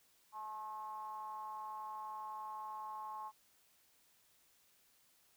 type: ring-modulated tone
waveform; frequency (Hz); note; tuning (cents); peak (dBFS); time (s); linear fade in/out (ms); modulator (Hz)
triangle; 110; A2; 0; -38; 0.32-3.32; 50; 968
effects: white hiss -71 dBFS RMS until 5.36 s